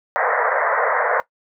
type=band-pass noise; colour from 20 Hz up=pink; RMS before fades=-19 dBFS; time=0.16-1.2 s; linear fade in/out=0 ms; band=460 to 2000 Hz; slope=96 dB/octave; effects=noise-tail reverb RT60 0.1 s tail -17 dB re dry